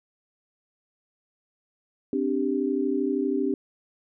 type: chord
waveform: sine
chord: C suspended second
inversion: none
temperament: just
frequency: 261.6 / 294.3 / 392.4 Hz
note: C4 / D4 / G4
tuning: 0 / +4 / +2 cents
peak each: -27 dBFS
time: 2.13-3.54 s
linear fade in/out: 2 ms
effects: none